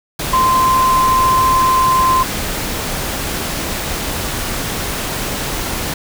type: tone in noise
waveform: sine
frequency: 1039 Hz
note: C6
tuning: 12 cents flat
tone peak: -10 dBFS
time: 0.33-2.23 s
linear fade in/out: 5 ms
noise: pink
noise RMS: -21 dBFS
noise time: 0.19-5.94 s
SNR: +8 dB
effects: none